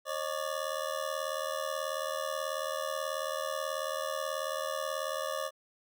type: ring-modulated tone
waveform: 25% pulse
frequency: 578 Hz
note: D5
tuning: 28 cents flat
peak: -26 dBFS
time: 0.05-5.51 s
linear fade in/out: 50 ms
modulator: 39.2 Hz
effects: none